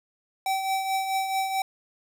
square tone with tremolo, 770 Hz, G5, 31 cents flat, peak -23 dBFS, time 0.46-1.62 s, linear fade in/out 2 ms, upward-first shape triangle, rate 4.6 Hz, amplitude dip 55%, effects none

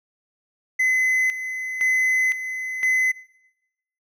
triangle tone with tremolo, 2033 Hz, B6, 50 cents sharp, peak -15 dBFS, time 0.79-3.12 s, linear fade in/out 10 ms, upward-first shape square, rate 0.98 Hz, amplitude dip 65%, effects noise-tail reverb RT60 0.9 s tail -20 dB re dry

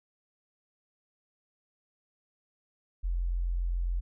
sine tone, 43.65 Hz, F1, in tune, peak -27 dBFS, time 3.03-4.01 s, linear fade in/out 20 ms, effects none

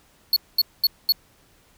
square tone bursts, 4375 Hz, C#8, 24 cents flat, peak -15 dBFS, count 4, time 0.33-1.122 s, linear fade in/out 2 ms, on 33 ms, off 220 ms, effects pink hiss -58 dBFS RMS until 1.77 s

